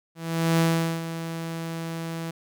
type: tone with ADSR envelope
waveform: sawtooth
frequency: 164.81 Hz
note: E3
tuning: in tune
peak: -14 dBFS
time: 0.15-2.31 s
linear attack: 440 ms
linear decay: 420 ms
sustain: -12 dB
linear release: 6 ms
effects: none